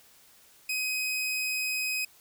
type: tone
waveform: sawtooth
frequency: 2520 Hz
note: D#7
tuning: 21 cents sharp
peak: -25 dBFS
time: 0.69-2.05 s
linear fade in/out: 5 ms
effects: white hiss -58 dBFS RMS until 2.2 s